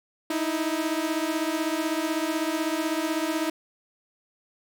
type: beating tone pair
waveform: sawtooth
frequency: 310 / 326 Hz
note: D#4 / E4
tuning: -6 / -19 cents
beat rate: 16 Hz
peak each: -24 dBFS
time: 0.3-3.5 s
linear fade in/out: 5 ms
effects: none